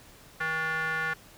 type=tone with band-pass filter; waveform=square; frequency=159.7 Hz; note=D#3; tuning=45 cents sharp; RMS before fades=-30 dBFS; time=0.4-1.14 s; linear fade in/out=10 ms; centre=1600 Hz; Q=5.9; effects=pink hiss -53 dBFS RMS until 1.37 s